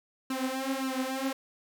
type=tone with flanger; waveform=sawtooth; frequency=264.2 Hz; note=C4; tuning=17 cents sharp; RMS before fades=-32 dBFS; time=0.3-1.33 s; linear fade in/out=5 ms; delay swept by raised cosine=0.71 to 6.41 ms; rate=1.8 Hz; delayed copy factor=+0.9; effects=none